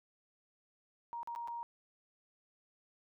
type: tone with dropouts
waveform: sine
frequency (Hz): 940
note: A#5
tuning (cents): +14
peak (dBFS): -39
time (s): 1.13-1.63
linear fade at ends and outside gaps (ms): 0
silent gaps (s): 1.231-1.274 / 1.351-1.36 / 1.475-1.482
effects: none